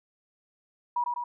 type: tone with echo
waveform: sine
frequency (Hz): 965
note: B5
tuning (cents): -40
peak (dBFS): -24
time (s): 0.96-1.04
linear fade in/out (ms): 5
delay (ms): 100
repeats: 2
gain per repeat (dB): -3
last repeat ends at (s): 1.24
effects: none